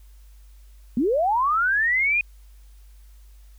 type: linear sweep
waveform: sine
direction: up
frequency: 215.2 to 2489 Hz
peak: -18 dBFS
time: 0.97-2.21 s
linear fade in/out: 2 ms
effects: added 50 Hz sine -45 dBFS peak until 3.58 s + white hiss -62 dBFS RMS until 3.58 s